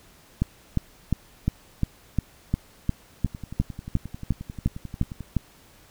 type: two click trains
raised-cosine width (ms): 5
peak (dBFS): -22 / -9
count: 23 / 15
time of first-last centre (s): 3.26-5.207 / 0.42-5.367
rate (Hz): 11.3 / 2.83
effects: pink hiss -54 dBFS RMS until 5.9 s